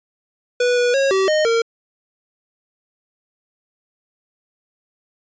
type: tone with pitch steps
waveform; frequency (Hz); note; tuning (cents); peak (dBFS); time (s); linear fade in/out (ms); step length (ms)
square; 490.6 / 487.1 / 546 / 383.8 / 616 / 459.5; B4 / B4 / C#5 / G4 / D#5 / A#4; -12 / -24 / -26 / -37 / -17 / -25; -15; 0.6-1.62; 5; 170
effects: resampled to 16000 Hz